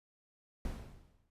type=noise with exponential decay; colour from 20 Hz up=brown; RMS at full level=-37 dBFS; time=0.65-1.3 s; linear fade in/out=1 ms; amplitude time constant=140 ms; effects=resampled to 32000 Hz